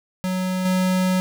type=tone with level steps; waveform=square; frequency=185 Hz; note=F#3; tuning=in tune; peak=-22 / -18 dBFS; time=0.24-1.2 s; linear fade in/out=0 ms; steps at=0.65 s; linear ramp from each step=5 ms; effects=10-bit